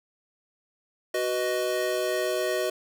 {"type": "chord", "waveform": "square", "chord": "B major", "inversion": "second", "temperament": "equal with one note detuned", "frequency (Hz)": [372.8, 493.9, 622.3], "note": ["F#4", "B4", "D#5"], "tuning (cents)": [13, 0, 0], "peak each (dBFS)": [-30, -32, -29], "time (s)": [1.14, 2.7], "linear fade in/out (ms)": 5, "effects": []}